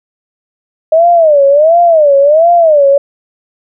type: tone with vibrato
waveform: sine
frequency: 620 Hz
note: D#5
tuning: 6 cents flat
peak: -3 dBFS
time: 0.92-2.98 s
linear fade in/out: 5 ms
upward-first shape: sine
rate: 1.4 Hz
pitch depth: 200 cents each way
effects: none